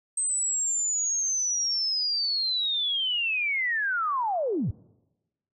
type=linear sweep; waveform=sine; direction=down; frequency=8300 to 74.2 Hz; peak=-24 dBFS; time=0.17-4.71 s; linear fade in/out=5 ms; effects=noise-tail reverb RT60 1.0 s tail -23 dB re dry